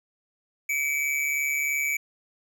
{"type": "tone with amplitude modulation", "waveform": "square", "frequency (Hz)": 2293, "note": "D7", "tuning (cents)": -42, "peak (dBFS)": -22, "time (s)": [0.69, 1.97], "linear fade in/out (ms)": 5, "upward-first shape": "sine", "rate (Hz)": 143, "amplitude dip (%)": 60, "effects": []}